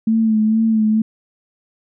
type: tone with vibrato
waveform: sine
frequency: 220 Hz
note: A3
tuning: in tune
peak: -12 dBFS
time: 0.07-1.02 s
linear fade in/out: 5 ms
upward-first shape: sine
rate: 2.2 Hz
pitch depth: 37 cents each way
effects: none